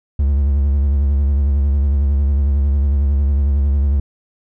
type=tone with vibrato; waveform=triangle; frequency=70.2 Hz; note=C#2; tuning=22 cents sharp; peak=-10 dBFS; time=0.19-4 s; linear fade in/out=5 ms; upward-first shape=sine; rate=11 Hz; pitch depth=70 cents each way; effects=none